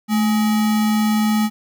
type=tone with sample-and-hold; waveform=sine; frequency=216.5 Hz; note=A3; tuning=28 cents flat; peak=-14 dBFS; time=0.08-1.5 s; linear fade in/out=50 ms; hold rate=1050 Hz; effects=none